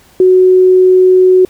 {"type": "tone", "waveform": "sine", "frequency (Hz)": 370, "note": "F#4", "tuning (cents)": 0, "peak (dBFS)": -3, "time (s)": [0.2, 1.45], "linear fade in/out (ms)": 2, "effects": ["pink hiss -45 dBFS RMS until 1.49 s"]}